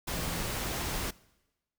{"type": "tone in noise", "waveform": "sine", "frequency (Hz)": 164.81, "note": "E3", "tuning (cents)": 0, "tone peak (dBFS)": -40, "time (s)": [0.13, 0.41], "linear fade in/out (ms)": 10, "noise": "pink", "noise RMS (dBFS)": -34, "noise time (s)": [0.07, 1.11], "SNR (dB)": -9, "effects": ["noise-tail reverb RT60 1.0 s tail -22 dB re dry"]}